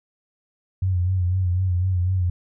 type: tone with vibrato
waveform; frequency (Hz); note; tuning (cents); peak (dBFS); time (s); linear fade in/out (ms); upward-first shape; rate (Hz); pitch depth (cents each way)
sine; 91.3; F#2; -23; -18; 0.82-2.3; 5; sine; 4; 59
effects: none